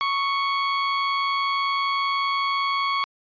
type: tone with amplitude modulation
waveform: sawtooth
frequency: 1108.7 Hz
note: C#6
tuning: in tune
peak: -16 dBFS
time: 0.01-3.04 s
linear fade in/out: 0 ms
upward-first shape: sine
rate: 178 Hz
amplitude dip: 30%
effects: resampled to 11025 Hz